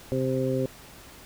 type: harmonic tone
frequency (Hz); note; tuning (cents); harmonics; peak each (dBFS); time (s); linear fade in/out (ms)
130.81; C3; 0; 1 / 2 / 3 / 4; -29 / -29 / -29 / -29; 0.12-0.66; 0
effects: pink hiss -48 dBFS RMS until 1.25 s